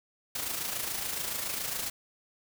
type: noise with amplitude modulation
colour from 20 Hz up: white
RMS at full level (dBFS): -32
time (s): 0.35-1.9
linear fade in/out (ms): 5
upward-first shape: sine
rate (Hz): 27.1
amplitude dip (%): 50
effects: none